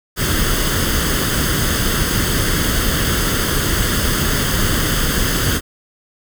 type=noise with comb filter; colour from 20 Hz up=pink; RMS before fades=-17 dBFS; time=0.16-5.61 s; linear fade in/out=50 ms; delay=0.62 ms; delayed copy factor=+0.65; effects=none